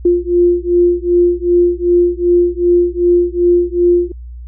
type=beating tone pair; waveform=sine; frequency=349.2 / 351.8 Hz; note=F4 / F4; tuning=0 / +13 cents; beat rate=2.6 Hz; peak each=-12 dBFS; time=0.05-4.12 s; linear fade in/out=5 ms; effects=added 60 Hz sine -27 dBFS peak until 4.47 s